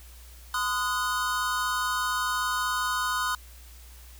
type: tone cluster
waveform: square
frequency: 1019 / 1244 / 1460 Hz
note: C6 / D#6 / F#6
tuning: -46 / -1 / -24 cents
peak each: -31 dBFS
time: 0.54-3.35 s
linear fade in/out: 2 ms
effects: added 60 Hz sine -46 dBFS peak until 4.19 s + white hiss -53 dBFS RMS until 4.19 s